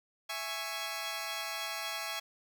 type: chord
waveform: 10% pulse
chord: C# minor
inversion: first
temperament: equal with one note detuned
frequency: 662.7 / 830.6 / 1108.7 Hz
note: E5 / G#5 / C#6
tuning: +9 / 0 / 0 cents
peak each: -32 dBFS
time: 0.29-2.2 s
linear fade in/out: 10 ms
effects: none